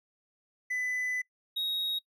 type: tone pair in turn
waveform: triangle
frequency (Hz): 2001 / 3777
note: B6 / A#7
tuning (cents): +22 / +22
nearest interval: major seventh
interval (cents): 1100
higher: second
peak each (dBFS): -28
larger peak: neither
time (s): 0.7-1.22 / 1.56-1.99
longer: first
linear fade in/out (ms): 10
effects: noise-tail reverb RT60 0.1 s tail -21 dB re dry